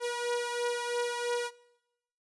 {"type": "beating tone pair", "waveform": "sawtooth", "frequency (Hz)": [480.5, 483.5], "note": ["B4", "B4"], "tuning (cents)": [-48, -37], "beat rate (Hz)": 3, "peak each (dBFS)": [-28, -32], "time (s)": [0, 1.51], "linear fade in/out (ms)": 50, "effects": ["noise-tail reverb RT60 0.9 s tail -21 dB re dry", "resampled to 24000 Hz"]}